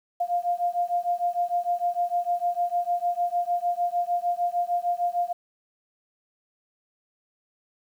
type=beating tone pair; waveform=sine; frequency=698.5 / 705.1 Hz; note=F5 / F5; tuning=0 / +16 cents; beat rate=6.6 Hz; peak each=-26 dBFS; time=0.2-5.33 s; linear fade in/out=10 ms; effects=9-bit

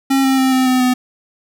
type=tone with pitch steps; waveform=square; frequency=270 / 266.3 / 262.6 / 259 / 255.4 / 251.9 Hz; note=C#4 / C4 / C4 / C4 / C4 / B3; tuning=-45 / +31 / +6 / -17 / -42 / +34 cents; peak=-12 dBFS; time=0.1-0.94 s; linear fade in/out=10 ms; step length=140 ms; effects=none

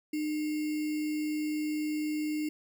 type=tone with sample-and-hold; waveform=sine; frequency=304 Hz; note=D#4; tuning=40 cents flat; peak=-29 dBFS; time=0.13-2.49 s; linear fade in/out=5 ms; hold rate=2450 Hz; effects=none

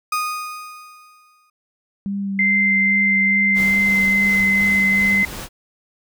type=tone with exponential decay; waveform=35% pulse; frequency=1238 Hz; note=D#6; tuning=9 cents flat; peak=-16 dBFS; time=0.12-1.5 s; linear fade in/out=5 ms; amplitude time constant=300 ms
type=tone with vibrato; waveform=sine; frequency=197.5 Hz; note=G3; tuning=13 cents sharp; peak=-21 dBFS; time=2.06-5.23 s; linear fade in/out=0 ms; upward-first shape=sine; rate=2.4 Hz; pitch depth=18 cents each way
type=tone with pitch glide; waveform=sine; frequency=2083 to 2053 Hz; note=C7 to C7; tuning=-8 to -33 cents; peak=-14 dBFS; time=2.39-5.25 s; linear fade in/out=2 ms; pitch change=-25 cents; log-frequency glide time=3.6-4.43 s
type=noise with tremolo; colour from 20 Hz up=pink; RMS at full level=-31 dBFS; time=3.54-5.49 s; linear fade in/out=50 ms; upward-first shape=sine; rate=2.8 Hz; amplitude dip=25%
effects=none

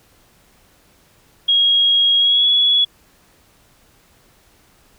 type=tone with pitch glide; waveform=sine; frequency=3285 to 3381 Hz; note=G#7 to G#7; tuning=-20 to +30 cents; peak=-11 dBFS; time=1.48-2.85 s; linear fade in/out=10 ms; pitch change=+50 cents; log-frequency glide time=2.19-2.48 s; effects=pink hiss -54 dBFS RMS until 4.98 s

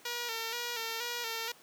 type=tone with vibrato; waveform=5% pulse; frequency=466.2 Hz; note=A#4; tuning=in tune; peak=-23 dBFS; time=0.05-1.52 s; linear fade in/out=5 ms; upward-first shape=square; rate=2.1 Hz; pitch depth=48 cents each way; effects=pink hiss -57 dBFS RMS until 1.62 s + high-pass 300 Hz 12 dB/octave

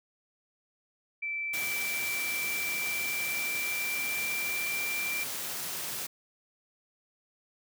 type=tone with pitch glide; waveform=sine; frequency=2327 to 2359 Hz; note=D7 to D7; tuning=-17 to +7 cents; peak=-31 dBFS; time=1.22-5.24 s; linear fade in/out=10 ms; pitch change=+24 cents; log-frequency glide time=1.46-4.76 s
type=high-pass noise; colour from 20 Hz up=white; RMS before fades=-36 dBFS; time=1.53-6.07 s; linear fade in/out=10 ms; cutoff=100 Hz; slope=24 dB/octave
effects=none

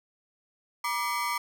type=ring-modulated tone; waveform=30% pulse; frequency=1071 Hz; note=C6; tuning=40 cents sharp; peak=-22 dBFS; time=0.84-1.38 s; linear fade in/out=5 ms; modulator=111 Hz; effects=none

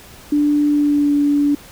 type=tone with pitch glide; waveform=sine; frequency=293.7 to 288.8 Hz; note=D4 to D4; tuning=0 to -29 cents; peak=-12 dBFS; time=0.32-1.55 s; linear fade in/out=5 ms; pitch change=-29 cents; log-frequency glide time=0.7-1.13 s; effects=pink hiss -41 dBFS RMS until 1.71 s

